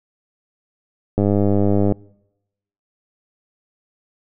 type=click train; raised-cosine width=2 ms; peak=-5 dBFS; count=76; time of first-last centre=1.18-1.923 s; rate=101 Hz; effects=noise-tail reverb RT60 0.9 s tail -26 dB re dry